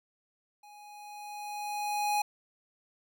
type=tone with level ramp; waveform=square; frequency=830.6 Hz; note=G#5; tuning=in tune; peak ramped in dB=-52 to -26 dBFS; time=0.63-2.22 s; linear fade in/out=5 ms; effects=none